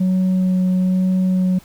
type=tone with vibrato; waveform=sine; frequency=185 Hz; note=F#3; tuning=in tune; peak=-11 dBFS; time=0-1.59 s; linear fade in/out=10 ms; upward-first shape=sine; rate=1.1 Hz; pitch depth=9 cents each way; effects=tanh soft clip ceiling -13 dBFS + pink hiss -47 dBFS RMS until 1.64 s